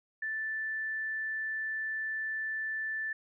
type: tone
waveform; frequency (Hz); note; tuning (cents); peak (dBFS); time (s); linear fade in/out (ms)
sine; 1760; A6; 0; -32; 0.22-3.13; 5
effects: none